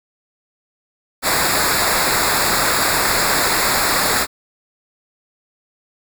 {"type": "noise with comb filter", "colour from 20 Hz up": "pink", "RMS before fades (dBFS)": -17, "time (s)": [1.22, 4.27], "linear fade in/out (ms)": 50, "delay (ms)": 0.33, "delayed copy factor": -0.8, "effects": []}